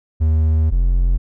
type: tone pair in turn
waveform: triangle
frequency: 78.8 / 43.97 Hz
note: D#2 / F1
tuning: +23 / +13 cents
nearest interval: minor seventh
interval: 1010 cents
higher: first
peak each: -10 dBFS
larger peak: neither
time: 0.2-0.71 / 0.71-1.18 s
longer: first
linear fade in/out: 20 ms
effects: none